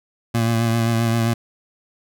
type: tone with vibrato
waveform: 25% pulse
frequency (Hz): 115.1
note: A#2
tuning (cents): -22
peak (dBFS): -13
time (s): 0.34-1.34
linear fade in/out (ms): 10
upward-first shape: triangle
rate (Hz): 7.6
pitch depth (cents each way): 34
effects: none